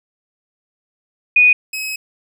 sine / sawtooth tone pair in turn, 2474 / 2555 Hz, D#7 / D#7, -10 / +45 cents, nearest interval minor second, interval 55 cents, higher second, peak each -7 / -19 dBFS, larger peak first, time 1.36-1.53 / 1.73-1.96 s, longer second, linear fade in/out 5 ms, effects none

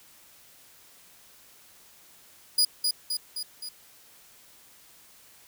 sawtooth tone with echo, 4912 Hz, D#8, 23 cents flat, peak -16 dBFS, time 2.58-2.65 s, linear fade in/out 5 ms, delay 260 ms, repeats 4, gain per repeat -4 dB, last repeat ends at 3.69 s, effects white hiss -55 dBFS RMS until 5.47 s

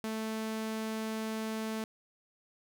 sawtooth tone, 220 Hz, A3, in tune, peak -30 dBFS, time 0.04-1.84 s, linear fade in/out 0 ms, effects none

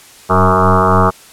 sine tone with frequency modulation, 650 Hz, E5, 24 cents flat, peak -7 dBFS, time 0.29-1.11 s, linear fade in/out 20 ms, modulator 92.6 Hz, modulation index 7.2, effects white hiss -40 dBFS RMS until 1.32 s + low-pass 11000 Hz 12 dB/octave

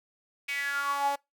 sawtooth tone with high-pass filter sweep, 282 Hz, C#4, 30 cents sharp, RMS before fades -30 dBFS, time 0.48-1.16 s, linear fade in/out 10 ms, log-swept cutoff 2400 to 700 Hz, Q 8.7, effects noise-tail reverb RT60 0.2 s tail -25 dB re dry

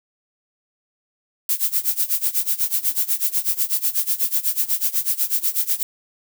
violet noise with tremolo, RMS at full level -18 dBFS, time 1.49-5.83 s, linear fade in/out 2 ms, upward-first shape sine, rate 8.1 Hz, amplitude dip 90%, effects none

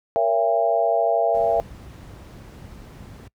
sine chord, A# diminished seventh, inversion none, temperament just, 466.2 / 559.4 / 671.3 / 805.5 Hz, A#4 / C#5 / E5 / G5, 0 / +16 / +31 / +47 cents, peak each -24 / -25 / -19 / -25 dBFS, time 0.16-1.6 s, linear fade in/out 0 ms
brown noise, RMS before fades -37 dBFS, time 1.34-3.28 s, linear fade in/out 5 ms
effects noise-tail reverb RT60 0.1 s tail -23 dB re dry + high-pass 60 Hz 12 dB/octave

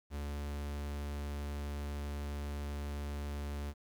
45% pulse tone, 72.3 Hz, D2, 27 cents flat, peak -37 dBFS, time 0.1-3.74 s, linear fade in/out 50 ms, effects 11-bit

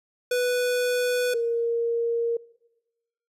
square / sine tone pair in turn, 493.9 / 466.2 Hz, B4 / A#4, 0 / 0 cents, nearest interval minor second, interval 100 cents, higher first, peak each -22 dBFS, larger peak neither, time 0.31-1.34 / 1.34-2.37 s, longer neither, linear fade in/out 5 ms, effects noise-tail reverb RT60 1.0 s tail -22 dB re dry + resampled to 32000 Hz

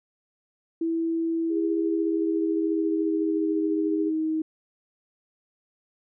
sine tone with pitch glide, 329.6 to 315.8 Hz, E4 to D#4, 0 to +26 cents, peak -23 dBFS, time 0.81-4.42 s, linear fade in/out 5 ms, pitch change -74 cents, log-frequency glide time 1.76-3.82 s
sine tone with tremolo, 405.3 Hz, G#4, 42 cents flat, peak -25 dBFS, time 1.49-4.12 s, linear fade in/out 50 ms, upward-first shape triangle, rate 14 Hz, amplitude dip 55%
effects none

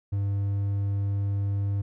triangle tone, 99.9 Hz, G2, 33 cents sharp, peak -22 dBFS, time 0.12-1.82 s, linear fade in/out 10 ms, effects none

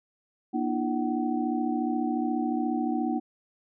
sine tone cluster, 239.8 / 302.5 / 336.7 / 752 Hz, A#3 / D#4 / E4 / F#5, +49 / -49 / +37 / +28 cents, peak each -29 / -29 / -33 / -33 dBFS, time 0.53-3.2 s, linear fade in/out 20 ms, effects none

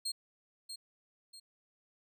30% pulse tone with echo, 4228 Hz, C8, 17 cents sharp, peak -31 dBFS, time 0.05-0.12 s, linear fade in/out 10 ms, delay 640 ms, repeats 2, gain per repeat -8 dB, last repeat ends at 1.4 s, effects none

